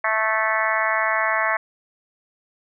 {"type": "harmonic tone", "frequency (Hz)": 219.2, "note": "A3", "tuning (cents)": -6, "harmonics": [3, 4, 5, 6, 7, 8, 9, 10], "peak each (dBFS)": [-26, -28, -25, -29, -29, -25, -26, -30], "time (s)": [0.04, 1.57], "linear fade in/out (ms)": 5, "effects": []}